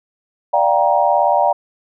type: chord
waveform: sine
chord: G minor seventh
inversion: second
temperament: just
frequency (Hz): 588 / 705.6 / 784 / 940.8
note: D5 / F5 / G5 / Bb5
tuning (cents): +2 / +18 / 0 / +16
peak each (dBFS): -17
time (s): 0.53-1.53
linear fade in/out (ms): 10
effects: none

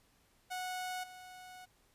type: tone with level steps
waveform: sawtooth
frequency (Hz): 735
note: F#5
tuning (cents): -12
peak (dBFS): -34 / -46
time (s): 0.5-1.66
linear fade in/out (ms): 20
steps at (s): 1.03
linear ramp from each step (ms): 10
effects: pink hiss -70 dBFS RMS until 1.94 s + resampled to 32000 Hz

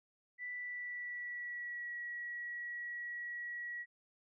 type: tone with pitch glide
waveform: sine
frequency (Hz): 1975.5 to 1921.5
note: B6 to B6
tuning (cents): 0 to -48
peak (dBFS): -40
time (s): 0.38-3.86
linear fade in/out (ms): 50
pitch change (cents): -48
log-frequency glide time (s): 0.51-1.95
effects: none

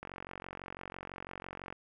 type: click train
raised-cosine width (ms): 0.5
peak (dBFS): -27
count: 79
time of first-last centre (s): 0.03-1.726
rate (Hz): 46
effects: none

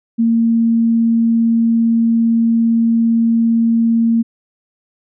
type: tone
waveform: sine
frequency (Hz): 229.4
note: A#3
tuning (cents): -28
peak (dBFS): -10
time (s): 0.18-4.23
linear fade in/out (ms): 20
effects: none

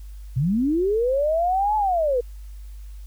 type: linear two-way sweep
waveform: sine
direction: up then down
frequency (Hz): 116.54 to 868 to 466.9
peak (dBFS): -18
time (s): 0.36-2.21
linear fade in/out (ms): 10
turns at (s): 1.76
effects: added 50 Hz sine -35 dBFS peak until 3.06 s + white hiss -58 dBFS RMS until 3.06 s

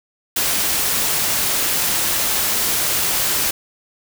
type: noise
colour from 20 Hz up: white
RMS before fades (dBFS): -19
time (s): 0.36-3.51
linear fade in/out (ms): 5
effects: none

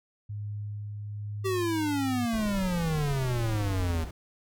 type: tone with tremolo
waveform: sine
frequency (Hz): 103.83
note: G#2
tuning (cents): 0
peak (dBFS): -32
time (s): 0.29-2.26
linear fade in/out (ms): 10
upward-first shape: sine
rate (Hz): 1.1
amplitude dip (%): 25
type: exponential sweep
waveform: square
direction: down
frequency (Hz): 390 to 79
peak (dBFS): -27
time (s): 1.44-4.05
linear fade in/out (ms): 20
type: noise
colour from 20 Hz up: brown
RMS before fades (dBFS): -36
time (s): 2.33-4.11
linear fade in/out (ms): 5
effects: none

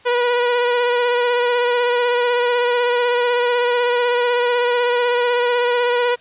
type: tone with vibrato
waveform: sawtooth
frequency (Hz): 485.9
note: B4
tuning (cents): -28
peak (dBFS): -11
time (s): 0.05-6.16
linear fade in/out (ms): 20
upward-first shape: sine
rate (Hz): 16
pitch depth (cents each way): 23
effects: white hiss -48 dBFS RMS until 6.2 s + resampled to 8000 Hz

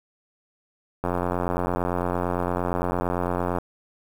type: click train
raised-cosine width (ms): 1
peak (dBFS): -11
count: 227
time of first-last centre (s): 1.04-3.585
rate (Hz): 88.8
effects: 7-bit

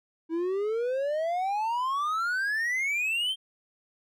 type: exponential sweep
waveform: triangle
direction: up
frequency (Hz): 320 to 3194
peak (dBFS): -24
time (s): 0.29-3.36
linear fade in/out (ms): 50
effects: none

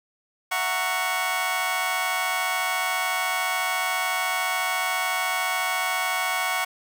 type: chord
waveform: 20% pulse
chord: F# dominant seventh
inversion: third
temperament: just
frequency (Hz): 666 / 740 / 925 / 1110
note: E5 / F#5 / A#5 / C#6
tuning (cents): +18 / 0 / -14 / +2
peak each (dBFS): -29 / -23 / -27 / -23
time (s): 0.51-6.65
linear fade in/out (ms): 10
effects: 9-bit

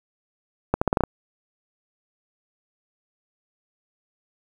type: accelerating click train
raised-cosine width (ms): 1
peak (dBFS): -5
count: 7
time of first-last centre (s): 0.74-1.037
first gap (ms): 75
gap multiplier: 0.83
effects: 7-bit

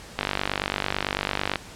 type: click train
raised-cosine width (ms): 0.3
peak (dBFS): -7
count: 68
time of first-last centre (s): 0.19-1.557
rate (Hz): 49
effects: pink hiss -43 dBFS RMS until 1.75 s + low-pass 9000 Hz 12 dB/octave

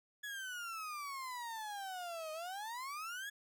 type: exponential two-way sweep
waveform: 35% pulse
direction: down then up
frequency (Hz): 1703 to 617 to 1703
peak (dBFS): -40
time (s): 0.23-3.3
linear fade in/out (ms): 10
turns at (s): 2.32
effects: none

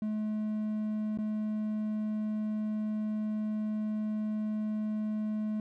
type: tone with dropouts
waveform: triangle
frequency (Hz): 214.1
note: A3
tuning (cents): -47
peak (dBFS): -28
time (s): 0.02-5.6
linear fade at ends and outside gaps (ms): 2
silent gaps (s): 1.175-1.186
effects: none

